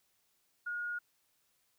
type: tone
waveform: sine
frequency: 1436 Hz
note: F6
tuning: 48 cents sharp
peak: -35 dBFS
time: 0.66-0.99 s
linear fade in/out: 10 ms
effects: white hiss -75 dBFS RMS until 1.78 s